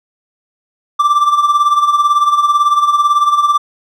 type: tone with tremolo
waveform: triangle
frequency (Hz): 1174.7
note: D6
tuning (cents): 0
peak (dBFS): -4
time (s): 0.99-3.58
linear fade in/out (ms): 10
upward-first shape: sine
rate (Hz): 18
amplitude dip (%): 65
effects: none